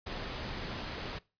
pink noise, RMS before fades -39 dBFS, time 0.06-1.19 s, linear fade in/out 10 ms, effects noise-tail reverb RT60 0.3 s tail -22 dB re dry + resampled to 11025 Hz

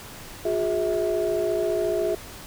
sine tone cluster, 359.7 / 414 / 649 Hz, F#4 / G#4 / E5, -49 / -5 / -27 cents, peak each -25 dBFS, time 0.45-2.15 s, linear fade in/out 5 ms, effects tanh soft clip ceiling -15 dBFS + pink hiss -41 dBFS RMS until 2.46 s

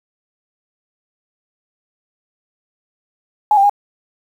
sine tone with pitch steps, 841 / 791 / 816 Hz, G#5 / G5 / G#5, +22 / +15 / -31 cents, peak -8 dBFS, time 3.51-3.696 s, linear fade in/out 2 ms, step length 62 ms, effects 7-bit

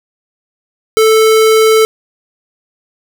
square tone, 440 Hz, A4, in tune, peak -6 dBFS, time 0.97-1.85 s, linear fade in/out 0 ms, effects none

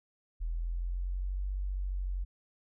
sine linear two-way sweep, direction up then down, 40.7 to 48.07 to 45.45 Hz, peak -31 dBFS, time 0.4-2.25 s, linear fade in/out 20 ms, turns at 1.5 s, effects none

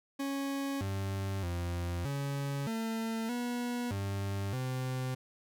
40% pulse tone with pitch steps, 276 / 97.5 / 87 / 140.2 / 224.7 / 242.7 / 98.9 / 128.7 Hz, C#4 / G2 / F2 / C#3 / A3 / B3 / G2 / C3, -7 / -9 / -6 / +20 / +37 / -30 / +16 / -28 cents, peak -32 dBFS, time 0.19-5.15 s, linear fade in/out 10 ms, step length 620 ms, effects none

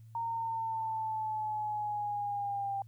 sine linear sweep, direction down, 925 to 789 Hz, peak -32 dBFS, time 0.15-2.82 s, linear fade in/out 2 ms, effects added 112 Hz sine -50 dBFS peak until 2.87 s + white hiss -75 dBFS RMS until 2.87 s

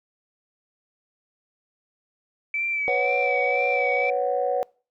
sine tone with vibrato, 2308 Hz, D7, 31 cents flat, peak -23 dBFS, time 2.54-4.1 s, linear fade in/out 2 ms, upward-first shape sine, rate 2 Hz, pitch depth 39 cents each way
sine chord, B suspended second, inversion none, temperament equal, 493.9 / 554.4 / 740 Hz, B4 / C#5 / F#5, 0 / 0 / 0 cents, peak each -25 dBFS, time 2.88-4.63 s, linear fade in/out 0 ms
effects noise-tail reverb RT60 0.4 s tail -26 dB re dry + tanh soft clip ceiling -12 dBFS

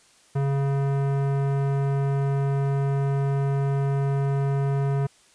sine tone with tanh clipping, 138.59 Hz, C#3, in tune, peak -23 dBFS, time 0.35-5.07 s, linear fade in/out 10 ms, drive 18 dB, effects white hiss -57 dBFS RMS until 5.34 s + resampled to 22050 Hz

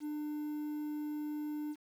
triangle tone with quantisation, 299.5 Hz, D4, 34 cents sharp, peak -34 dBFS, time 0-1.76 s, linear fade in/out 50 ms, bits 10, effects none

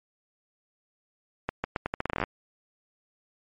accelerating click train, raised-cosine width 0.5 ms, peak -12 dBFS, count 15, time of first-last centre 1.49-2.238 s, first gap 150 ms, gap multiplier 0.81, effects MP3 48 kbps

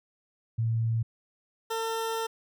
sine / 20% pulse tone pair in turn, 113.8 / 451.1 Hz, A#2 / A4, -41 / +43 cents, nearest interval 2 octaves, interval 2384 cents, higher second, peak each -24 dBFS, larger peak neither, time 0.58-1.03 / 1.7-2.27 s, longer second, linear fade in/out 10 ms, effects none

